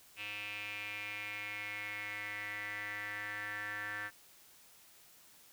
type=tone with band-pass filter sweep; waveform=square; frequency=103.83 Hz; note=G#2; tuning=in tune; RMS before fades=-42 dBFS; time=0.16-4.11 s; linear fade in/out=50 ms; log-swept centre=2600 to 1700 Hz; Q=7.2; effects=white hiss -61 dBFS RMS until 5.52 s